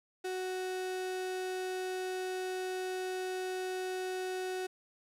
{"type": "tone", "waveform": "35% pulse", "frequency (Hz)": 371, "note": "F#4", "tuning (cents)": 5, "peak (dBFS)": -33, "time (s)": [0.24, 4.67], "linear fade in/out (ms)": 10, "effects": ["low-pass 12000 Hz 12 dB/octave", "11-bit"]}